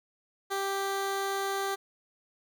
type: tone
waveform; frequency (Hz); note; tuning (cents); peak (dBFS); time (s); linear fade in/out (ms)
15% pulse; 392.4; G4; +2; -23; 0.5-1.76; 20
effects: none